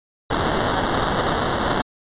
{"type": "noise with sample-and-hold", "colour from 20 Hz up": "white", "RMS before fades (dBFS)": -21, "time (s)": [0.3, 1.82], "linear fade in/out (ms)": 10, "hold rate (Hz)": 2450, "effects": ["resampled to 8000 Hz"]}